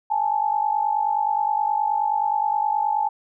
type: tone pair together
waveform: sine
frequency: 827.5 / 877 Hz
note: G#5 / A5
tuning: -6 / -6 cents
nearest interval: minor second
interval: 100 cents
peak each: -22 dBFS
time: 0.1-3.09 s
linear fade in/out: 10 ms
effects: none